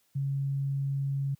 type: tone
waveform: sine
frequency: 138.2 Hz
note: C#3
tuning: 5 cents flat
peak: -27 dBFS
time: 0.15-1.35 s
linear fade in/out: 10 ms
effects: white hiss -70 dBFS RMS until 1.39 s + high-pass 60 Hz 12 dB/octave